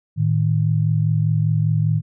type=tone pair together; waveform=sine; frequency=110 / 155.03 Hz; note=A2 / D#3; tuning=0 / -6 cents; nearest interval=tritone; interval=594 cents; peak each=-18 dBFS; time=0.16-2.02 s; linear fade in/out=50 ms; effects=none